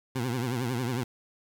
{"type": "tone with vibrato", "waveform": "20% pulse", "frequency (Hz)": 123.47, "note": "B2", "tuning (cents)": 0, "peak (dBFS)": -23, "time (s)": [0.15, 1.04], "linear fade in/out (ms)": 10, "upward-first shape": "triangle", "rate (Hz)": 11, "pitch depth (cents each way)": 150, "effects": ["9-bit"]}